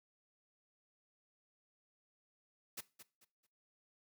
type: noise with echo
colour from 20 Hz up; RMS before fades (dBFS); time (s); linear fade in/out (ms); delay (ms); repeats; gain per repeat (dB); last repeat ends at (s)
white; -44; 2.77-2.81; 10; 220; 3; -11; 3.47
effects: noise-tail reverb RT60 0.3 s tail -18 dB re dry + high-pass 80 Hz 12 dB/octave